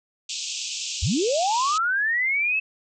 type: band-pass noise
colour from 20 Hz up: white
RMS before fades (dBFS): -31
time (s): 0.29-1.78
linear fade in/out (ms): 5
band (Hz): 2500 to 7600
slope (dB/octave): 96
type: linear sweep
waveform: sine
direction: up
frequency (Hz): 54.4 to 2636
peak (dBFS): -20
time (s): 1.02-2.6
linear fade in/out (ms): 10
effects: none